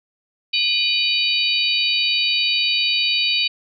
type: tone cluster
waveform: sine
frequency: 2453 / 2980 / 3815 / 4568 Hz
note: D#7 / F#7 / A#7 / D8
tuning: -25 / +12 / +39 / -49 cents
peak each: -22 dBFS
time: 0.53-3.48 s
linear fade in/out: 10 ms
effects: none